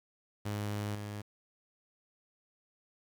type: tone with level steps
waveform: sawtooth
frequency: 103.83 Hz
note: G#2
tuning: in tune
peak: -30 / -35 dBFS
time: 0.45-1.22 s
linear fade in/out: 10 ms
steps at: 0.95 s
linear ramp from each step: 2 ms
effects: 10-bit